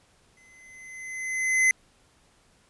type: tone with exponential growth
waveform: square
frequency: 2045 Hz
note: C7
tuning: 40 cents flat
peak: -17 dBFS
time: 0.37-1.71 s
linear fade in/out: 1 ms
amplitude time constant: 290 ms
effects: pink hiss -62 dBFS RMS until 2.69 s + resampled to 24000 Hz